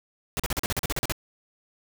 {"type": "noise bursts", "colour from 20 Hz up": "pink", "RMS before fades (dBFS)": -27, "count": 12, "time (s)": [0.37, 1.122], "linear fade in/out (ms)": 0, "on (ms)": 26, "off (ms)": 40, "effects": []}